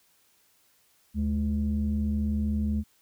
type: tone pair together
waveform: sine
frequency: 75.5 / 211.8 Hz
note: D2 / G#3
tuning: +48 / +34 cents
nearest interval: octave + tritone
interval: 1786 cents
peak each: -26 dBFS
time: 1.14-2.84 s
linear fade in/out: 50 ms
effects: tanh soft clip ceiling -19 dBFS + white hiss -65 dBFS RMS until 3.01 s